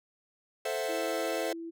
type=chord; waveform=45% pulse; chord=F# half-diminished seventh; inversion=first; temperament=equal; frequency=440 / 523.3 / 659.3 / 740 Hz; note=A4 / C5 / E5 / F#5; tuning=0 / 0 / 0 / 0 cents; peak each=-36 / -35 / -35 / -40 dBFS; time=0.65-1.53 s; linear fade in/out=5 ms
type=tone with pitch glide; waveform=sine; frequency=330 to 332.1 Hz; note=E4 to E4; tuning=+2 to +13 cents; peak=-37 dBFS; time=0.88-1.71 s; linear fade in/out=20 ms; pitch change=+11 cents; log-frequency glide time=1.07-1.4 s
effects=none